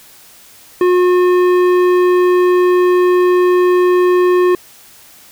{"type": "tone with tanh clipping", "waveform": "sine", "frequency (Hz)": 360, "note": "F#4", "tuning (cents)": -47, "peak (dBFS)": -10, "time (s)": [0.81, 4.55], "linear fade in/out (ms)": 2, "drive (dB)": 13, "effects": ["white hiss -42 dBFS RMS until 5.31 s"]}